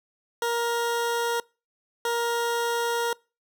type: tone pair in turn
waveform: 20% pulse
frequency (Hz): 470 / 470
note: A#4 / A#4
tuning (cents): +14 / +14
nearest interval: unison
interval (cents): 0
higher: neither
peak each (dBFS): -19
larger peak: neither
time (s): 0.42-1.4 / 2.05-3.13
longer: second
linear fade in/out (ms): 2
effects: noise-tail reverb RT60 0.3 s tail -25 dB re dry